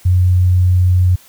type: tone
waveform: sine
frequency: 90.7 Hz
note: F#2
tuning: 34 cents flat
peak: -8 dBFS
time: 0.05-1.16 s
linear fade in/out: 10 ms
effects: white hiss -45 dBFS RMS until 1.28 s